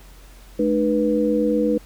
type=tone cluster; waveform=sine; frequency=214.8 / 302.9 / 488.1 Hz; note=A3 / D#4 / B4; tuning=-41 / -46 / -20 cents; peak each=-22 / -21 / -20 dBFS; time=0.59-1.78 s; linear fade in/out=5 ms; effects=added 45 Hz sine -43 dBFS peak until 1.85 s + pink hiss -50 dBFS RMS until 1.85 s